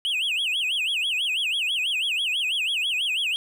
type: tone with vibrato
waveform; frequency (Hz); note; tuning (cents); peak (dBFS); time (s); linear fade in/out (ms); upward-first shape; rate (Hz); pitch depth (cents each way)
triangle; 2881; F#7; -47; -21; 0.05-3.36; 0; sine; 6.1; 270
effects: none